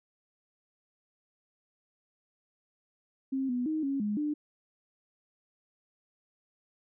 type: tone with pitch steps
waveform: sine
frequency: 267.1 / 246.9 / 312.4 / 275.3 / 208.4 / 298 Hz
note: C4 / B3 / D#4 / C#4 / G#3 / D4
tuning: +36 / 0 / +7 / -12 / +6 / +25 cents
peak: -28 dBFS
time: 3.32-4.34 s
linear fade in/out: 10 ms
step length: 170 ms
effects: none